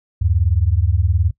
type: beating tone pair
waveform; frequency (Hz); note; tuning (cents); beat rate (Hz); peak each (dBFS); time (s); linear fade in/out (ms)
sine; 76.8 / 95.8; D#2 / G2; -22 / -39; 19; -16; 0.21-1.31; 10
effects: noise-tail reverb RT60 0.1 s tail -21 dB re dry